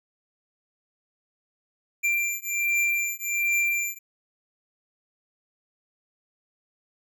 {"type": "beating tone pair", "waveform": "square", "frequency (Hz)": [2365, 2366.3], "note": ["D7", "D7"], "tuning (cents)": [12, 12], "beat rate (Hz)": 1.3, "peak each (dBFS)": -27, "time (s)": [2.03, 3.99], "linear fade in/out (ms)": 20, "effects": []}